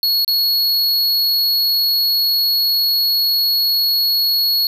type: tone with dropouts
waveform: square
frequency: 4343 Hz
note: C#8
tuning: 36 cents flat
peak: -14 dBFS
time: 0.03-4.67 s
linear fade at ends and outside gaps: 1 ms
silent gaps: 0.247-0.278 s
effects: 9-bit